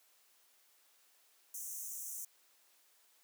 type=high-pass noise; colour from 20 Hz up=pink; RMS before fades=-44 dBFS; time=1.54-2.25 s; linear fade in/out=5 ms; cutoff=5900 Hz; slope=96 dB/octave; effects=white hiss -69 dBFS RMS until 3.23 s + high-pass 400 Hz 12 dB/octave